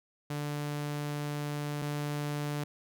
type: tone pair in turn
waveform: sawtooth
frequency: 146.83 / 146.83 Hz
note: D3 / D3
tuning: 0 / 0 cents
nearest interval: unison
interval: 0 cents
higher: neither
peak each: -29 / -28 dBFS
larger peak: second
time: 0.3-1.82 / 1.82-2.64 s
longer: first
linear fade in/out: 5 ms
effects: none